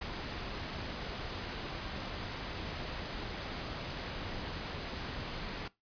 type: noise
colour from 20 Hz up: pink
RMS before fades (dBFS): -40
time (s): 0.01-5.68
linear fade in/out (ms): 5
effects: noise-tail reverb RT60 0.2 s tail -20 dB re dry + resampled to 11025 Hz